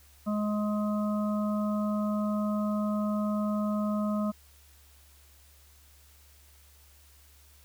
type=harmonic tone; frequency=209.7 Hz; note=G#3; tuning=17 cents sharp; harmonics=1 / 3 / 5 / 6; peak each=-27 / -35 / -42 / -39 dBFS; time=0.26-4.32 s; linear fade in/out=20 ms; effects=added 71 Hz sine -57 dBFS peak until 7.64 s + white hiss -60 dBFS RMS until 7.64 s